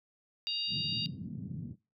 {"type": "harmonic tone", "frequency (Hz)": 940, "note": "A#5", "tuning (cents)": 14, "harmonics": [3, 4, 5], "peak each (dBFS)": [-36, -36, -36], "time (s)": [0.47, 1.06], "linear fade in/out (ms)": 0}
{"type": "band-pass noise", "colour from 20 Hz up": "pink", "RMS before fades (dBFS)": -41, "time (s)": [0.67, 1.76], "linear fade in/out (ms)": 50, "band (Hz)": [120, 210], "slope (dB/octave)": 24}
{"effects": ["noise-tail reverb RT60 0.3 s tail -23 dB re dry"]}